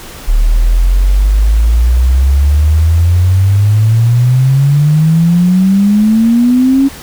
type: exponential sweep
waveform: sine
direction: up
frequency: 36.54 to 277.2 Hz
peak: -5 dBFS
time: 0.27-6.89 s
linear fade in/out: 20 ms
effects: pink hiss -30 dBFS RMS until 7.02 s